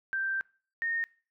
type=tone pair in turn; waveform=sine; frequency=1568 / 1841.7 Hz; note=G6 / A#6; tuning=0 / -21 cents; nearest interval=minor third; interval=279 cents; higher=second; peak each=-28 dBFS; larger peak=neither; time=0.13-0.41 / 0.82-1.04 s; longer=first; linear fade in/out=0 ms; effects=noise-tail reverb RT60 0.4 s tail -23 dB re dry